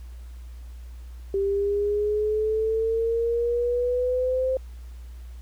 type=exponential sweep; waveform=sine; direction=up; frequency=392 to 523.3 Hz; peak=-21 dBFS; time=1.34-4.57 s; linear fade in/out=2 ms; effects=added 60 Hz sine -37 dBFS peak until 5.41 s + pink hiss -58 dBFS RMS until 5.41 s